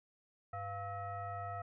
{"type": "tone with frequency modulation", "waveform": "sine", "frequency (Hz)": 698.5, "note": "F5", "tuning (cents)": 0, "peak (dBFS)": -39, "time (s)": [0.53, 1.62], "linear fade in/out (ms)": 5, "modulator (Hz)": 599, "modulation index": 1.2, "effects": []}